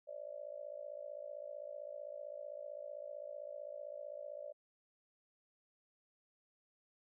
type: tone with amplitude modulation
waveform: sine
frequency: 586 Hz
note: D5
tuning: 4 cents flat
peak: -40 dBFS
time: 0.07-4.53 s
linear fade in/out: 20 ms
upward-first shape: sine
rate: 55.6 Hz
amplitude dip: 95%
effects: none